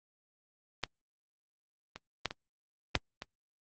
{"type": "clicks", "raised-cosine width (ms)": 0.2, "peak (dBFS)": [-13, -24, -12, -21, -7, -21], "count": 6, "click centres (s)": [0.837, 1.96, 2.257, 2.309, 2.953, 3.221], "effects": ["low-pass 5000 Hz 12 dB/octave", "Opus 24 kbps"]}